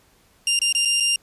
20% pulse tone with dropouts, 2794 Hz, F7, in tune, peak -13 dBFS, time 0.47-1.16 s, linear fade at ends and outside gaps 2 ms, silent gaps 0.591-0.616 / 0.726-0.749 / 0.851-0.855 / 1.001-1.005 s, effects pink hiss -58 dBFS RMS until 1.22 s + resampled to 32000 Hz

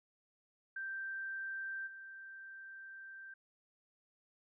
sine tone with level steps, 1568 Hz, G6, in tune, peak -39 / -48 dBFS, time 0.76-3.34 s, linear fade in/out 5 ms, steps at 1.86 s, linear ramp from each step 20 ms, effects none

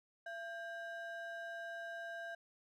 triangle ring-modulated tone, 1135 Hz, C#6, 41 cents sharp, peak -38 dBFS, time 0.26-2.35 s, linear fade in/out 5 ms, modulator 459 Hz, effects none

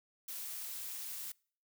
blue noise, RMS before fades -43 dBFS, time 0.28-1.32 s, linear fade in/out 5 ms, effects noise-tail reverb RT60 0.5 s tail -26 dB re dry

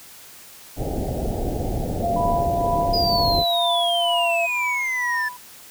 pink low-pass noise, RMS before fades -25 dBFS, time 0.76-3.45 s, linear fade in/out 50 ms, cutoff 810 Hz, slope 96 dB/octave
sine tone with pitch glide, 690 to 680.5 Hz, F5 to F5, -21 to -45 cents, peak -20 dBFS, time 2.02-4.47 s, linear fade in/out 20 ms, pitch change -24 cents, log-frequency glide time 4.24-4.31 s
sine tone with tremolo, 987.8 Hz, B5, in tune, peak -24 dBFS, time 2.16-5.37 s, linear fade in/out 5 ms, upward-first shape sine, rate 2.1 Hz, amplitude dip 80%
triangle exponential sweep, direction down, 4978 to 1738 Hz, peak -20 dBFS, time 2.93-5.29 s, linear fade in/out 10 ms
effects white hiss -44 dBFS RMS until 5.7 s

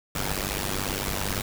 pink noise with amplitude modulation, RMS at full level -25 dBFS, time 0.15-1.42 s, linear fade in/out 5 ms, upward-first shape sine, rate 97.9 Hz, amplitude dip 95%, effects none

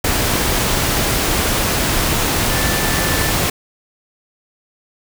sine tone in noise, 1760 Hz, A6, in tune, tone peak -25 dBFS, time 2.51-3.31 s, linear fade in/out 5 ms, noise pink, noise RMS -17 dBFS, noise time 0.04-3.5 s, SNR -11 dB, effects none

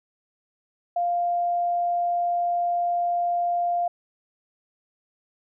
sine tone, 698.5 Hz, F5, in tune, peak -21 dBFS, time 0.96-3.88 s, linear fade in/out 5 ms, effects none

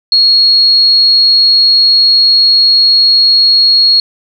sine tone, 4307 Hz, C8, 49 cents sharp, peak -4 dBFS, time 0.12-4 s, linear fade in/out 2 ms, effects none

